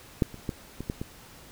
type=clicks; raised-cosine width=3 ms; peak=-8 / -28 / -16 / -21 / -16 / -19 dBFS; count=6; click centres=0.222 / 0.343 / 0.492 / 0.806 / 0.899 / 1.015 s; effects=pink hiss -50 dBFS RMS until 1.51 s